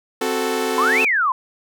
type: chord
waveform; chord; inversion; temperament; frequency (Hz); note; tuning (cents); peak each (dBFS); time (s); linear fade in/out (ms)
sawtooth; F# diminished; second; equal; 261.6 / 370 / 440; C4 / F#4 / A4; 0 / 0 / 0; -22 / -21 / -18; 0.21-1.05; 5
type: exponential two-way sweep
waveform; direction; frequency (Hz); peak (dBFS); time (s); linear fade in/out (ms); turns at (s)
sine; up then down; 987.8 to 2723 to 987.8; -15; 0.78-1.32; 2; 1.02
effects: none